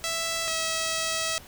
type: tone pair in turn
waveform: 5% pulse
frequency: 659.3 / 648 Hz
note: E5 / E5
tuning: 0 / -30 cents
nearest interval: unison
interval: 30 cents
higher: first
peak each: -16 / -15 dBFS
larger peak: second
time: 0.04-0.48 / 0.48-1.38 s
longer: second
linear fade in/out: 0 ms
effects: pink hiss -48 dBFS RMS until 1.47 s